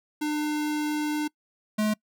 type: tone pair in turn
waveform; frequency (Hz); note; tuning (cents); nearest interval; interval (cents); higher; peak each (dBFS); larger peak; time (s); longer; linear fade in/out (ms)
square; 300.7 / 213.5; D4 / G#3; +41 / +48; tritone; 593; first; -26 / -23; second; 0.21-1.28 / 1.78-1.94; first; 10
effects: noise-tail reverb RT60 0.1 s tail -25 dB re dry